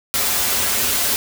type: noise with comb filter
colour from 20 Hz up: white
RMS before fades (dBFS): -19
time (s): 0.14-1.16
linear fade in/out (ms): 0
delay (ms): 6.3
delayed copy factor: -0.65
effects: none